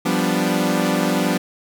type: chord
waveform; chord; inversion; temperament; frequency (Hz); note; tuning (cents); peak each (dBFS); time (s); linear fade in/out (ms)
sawtooth; G dominant seventh; third; equal; 174.61 / 196 / 246.9 / 293.7; F3 / G3 / B3 / D4; 0 / 0 / 0 / 0; -19; 0.05-1.38; 10
effects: none